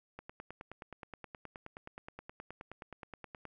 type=click train; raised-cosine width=0.5 ms; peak=-30 dBFS; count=32; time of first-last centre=0.19-3.453 s; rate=9.5 Hz; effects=none